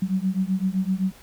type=beating tone pair; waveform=sine; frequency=185 / 192.8 Hz; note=F#3 / G3; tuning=0 / -28 cents; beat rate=7.8 Hz; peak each=-24 dBFS; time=0.02-1.12 s; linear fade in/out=5 ms; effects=pink hiss -50 dBFS RMS until 1.22 s